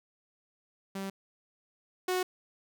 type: tone pair in turn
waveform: sawtooth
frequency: 194.4 / 367 Hz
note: G3 / F#4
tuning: -14 / -14 cents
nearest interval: major seventh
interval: 1100 cents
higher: second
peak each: -31 / -24 dBFS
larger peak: second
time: 0.95-1.1 / 2.08-2.23 s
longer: neither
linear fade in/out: 5 ms
effects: none